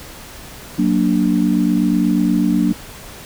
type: chord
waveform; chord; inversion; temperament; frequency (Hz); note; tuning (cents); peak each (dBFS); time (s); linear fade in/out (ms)
sine; Gb augmented; none; equal; 185 / 233.1 / 293.7; Gb3 / Bb3 / D4; 0 / 0 / 0; -17; 0.78-2.73; 10
effects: pink hiss -36 dBFS RMS until 3.25 s